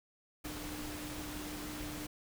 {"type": "tone in noise", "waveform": "sine", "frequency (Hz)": 300, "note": "D4", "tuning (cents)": 37, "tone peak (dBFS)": -44, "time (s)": [0.44, 2.07], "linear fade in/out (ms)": 10, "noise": "pink", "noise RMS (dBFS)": -44, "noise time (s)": [0.44, 2.07], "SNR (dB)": -3, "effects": []}